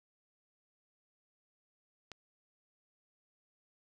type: click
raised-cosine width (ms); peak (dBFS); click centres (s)
0.2; -28; 2.117
effects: none